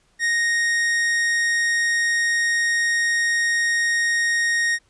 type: tone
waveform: 45% pulse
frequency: 1864 Hz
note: A#6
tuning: 1 cent flat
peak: -18 dBFS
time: 0.19-4.79 s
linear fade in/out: 50 ms
effects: pink hiss -62 dBFS RMS until 4.89 s + resampled to 22050 Hz